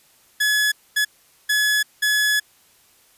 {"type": "tone bursts at uneven times", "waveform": "sawtooth", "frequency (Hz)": 1700, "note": "G#6", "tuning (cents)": 40, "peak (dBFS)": -13, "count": 4, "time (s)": [[0.4, 0.72], [0.96, 1.05], [1.49, 1.83], [2.02, 2.4]], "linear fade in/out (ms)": 10, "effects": ["white hiss -56 dBFS RMS until 3.17 s", "resampled to 32000 Hz"]}